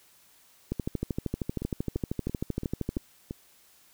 two click trains, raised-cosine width 3 ms, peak -16 / -21 dBFS, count 30 / 6, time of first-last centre 0.72-2.968 / 1.62-3.309 s, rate 12.9 / 2.96 Hz, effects white hiss -60 dBFS RMS until 3.93 s

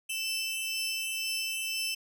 sawtooth tone cluster, 2644 / 3054 / 5290 Hz, E7 / G7 / E8, +5 / -46 / +5 cents, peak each -30 / -34 / -36 dBFS, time 0.09-1.95 s, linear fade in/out 10 ms, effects none

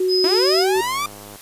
sine tone with pitch glide, 370 to 378.2 Hz, F#4 to F#4, 0 to +38 cents, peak -16 dBFS, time 0-0.81 s, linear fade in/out 5 ms, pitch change +38 cents, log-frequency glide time 0.32-0.58 s
sine tone, 5050 Hz, D#8, 25 cents sharp, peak -18 dBFS, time 0.08-0.66 s, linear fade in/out 50 ms
sawtooth linear sweep, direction up, 307.6 to 1200 Hz, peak -17 dBFS, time 0.24-1.06 s, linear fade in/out 2 ms
click train, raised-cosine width 1 ms, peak -26 dBFS, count 62, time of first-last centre 0.76-1.358 s, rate 102 Hz
effects white hiss -41 dBFS RMS until 1.41 s + resampled to 32000 Hz

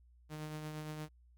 sawtooth tone with tremolo, 153.5 Hz, D#3, 23 cents flat, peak -36 dBFS, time 0.29-1.09 s, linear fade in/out 50 ms, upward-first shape triangle, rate 8.6 Hz, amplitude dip 40%, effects added 60 Hz sine -61 dBFS peak until 1.37 s

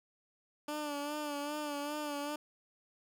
15% pulse tone with vibrato, 293.7 Hz, D4, in tune, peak -30 dBFS, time 0.68-2.36 s, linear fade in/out 5 ms, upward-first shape sine, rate 2.5 Hz, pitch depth 46 cents each way, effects none

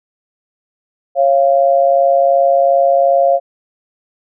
sine tone pair together, 549 / 691.7 Hz, C#5 / F5, -17 / -17 cents, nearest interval major third, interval 400 cents, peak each -11 dBFS, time 1.15-3.4 s, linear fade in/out 50 ms, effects none

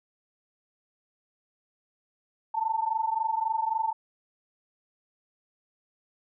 sine tone pair together, 879 / 902.7 Hz, A5 / A5, -2 / +44 cents, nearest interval unison, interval 46 cents, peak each -28 dBFS, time 2.54-3.93 s, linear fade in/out 10 ms, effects none

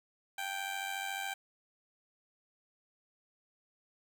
15% pulse tone with amplitude modulation, 784 Hz, G5, in tune, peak -27 dBFS, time 0.38-1.34 s, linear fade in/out 5 ms, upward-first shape sine, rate 94 Hz, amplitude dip 60%, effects none

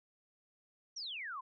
sine exponential sweep, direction down, 5920 to 987.8 Hz, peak -40 dBFS, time 0.96-1.41 s, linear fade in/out 10 ms, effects none

